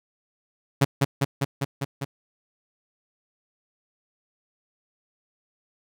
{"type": "tone with echo", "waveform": "sawtooth", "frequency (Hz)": 138.59, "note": "C#3", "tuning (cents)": 0, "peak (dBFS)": -11, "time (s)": [0.81, 0.85], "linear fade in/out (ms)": 10, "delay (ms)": 200, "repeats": 6, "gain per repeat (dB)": -2, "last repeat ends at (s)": 2.05, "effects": []}